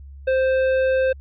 sine tone with tanh clipping, 523.3 Hz, C5, in tune, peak -18 dBFS, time 0.27-1.13 s, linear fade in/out 10 ms, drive 12 dB, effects added 69 Hz sine -37 dBFS peak until 1.2 s + resampled to 8000 Hz

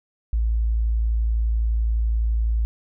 sine tone, 55.9 Hz, A1, 28 cents sharp, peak -18 dBFS, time 0.33-2.65 s, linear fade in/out 0 ms, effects none

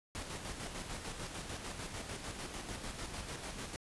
pink noise with tremolo, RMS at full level -42 dBFS, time 0.15-3.76 s, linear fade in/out 0 ms, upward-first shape square, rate 6.7 Hz, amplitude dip 40%, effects resampled to 24000 Hz

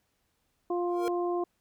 harmonic tone, 350.9 Hz, F4, 8 cents sharp, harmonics 1 / 2 / 3, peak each -28 / -34 / -38 dBFS, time 0.7-1.44 s, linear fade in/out 5 ms
square tone with exponential growth, 466.2 Hz, A#4, in tune, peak -30 dBFS, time 0.87-1.08 s, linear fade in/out 0 ms, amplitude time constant 45 ms
effects pink hiss -75 dBFS RMS until 1.6 s

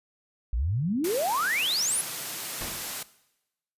sine exponential sweep, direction up, 51 to 11180 Hz, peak -24 dBFS, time 0.53-2.01 s, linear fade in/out 0 ms
white high-pass noise, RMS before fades -34 dBFS, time 1.04-3.03 s, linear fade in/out 5 ms, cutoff 110 Hz, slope 48 dB/octave
pink noise with exponential decay, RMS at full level -34 dBFS, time 2.61-3.07 s, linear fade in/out 0 ms, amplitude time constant 100 ms
effects noise-tail reverb RT60 0.9 s tail -18 dB re dry + resampled to 32000 Hz

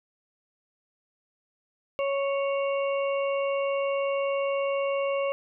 harmonic tone, 554.4 Hz, C#5, in tune, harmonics 1 / 2 / 4 / 5, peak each -25 / -34 / -39 / -38 dBFS, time 1.99-5.32 s, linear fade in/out 0 ms, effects none

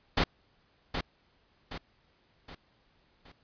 pink noise with echo, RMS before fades -25 dBFS, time 0.17-0.24 s, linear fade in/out 5 ms, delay 770 ms, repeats 4, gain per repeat -7 dB, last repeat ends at 3.32 s, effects pink hiss -68 dBFS RMS until 3.43 s + resampled to 11025 Hz

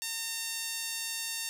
5% pulse tone with high-pass filter, 911 Hz, A#5, 40 cents flat, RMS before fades -36 dBFS, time 0.02-1.49 s, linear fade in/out 0 ms, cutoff 1800 Hz, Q 0.74, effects 9-bit

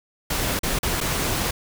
pink noise with dropouts, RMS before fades -24 dBFS, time 0.3-1.51 s, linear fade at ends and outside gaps 5 ms, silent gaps 0.592-0.632 / 0.789-0.83 / 1.005-1.01 s, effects none

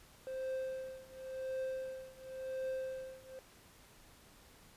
triangle tone with tremolo, 523.3 Hz, C5, in tune, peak -33 dBFS, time 0.27-3.39 s, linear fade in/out 0 ms, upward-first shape triangle, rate 0.93 Hz, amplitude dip 95%, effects pink hiss -61 dBFS RMS until 4.76 s + resampled to 32000 Hz

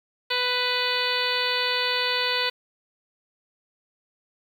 harmonic tone with a mistuned harmonic, 496 Hz, B4, 7 cents sharp, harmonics 1 / 2 / 3 / 4 / 5 / 6 / 7 / 8 / 9, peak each -31 / -31 / -31 / -31 / -31 / -31 / -31 / -31 / -31 dBFS, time 0.3-2.5 s, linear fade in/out 10 ms, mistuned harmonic 7, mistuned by +22 cents, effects 8-bit

